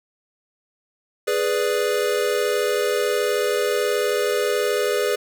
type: chord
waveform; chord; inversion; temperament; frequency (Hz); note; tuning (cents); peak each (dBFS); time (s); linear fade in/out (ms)
square; G# diminished; none; equal; 415.3 / 493.9 / 587.3; G#4 / B4 / D5; 0 / 0 / 0; -23 / -24 / -27; 1.27-5.16; 10
effects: none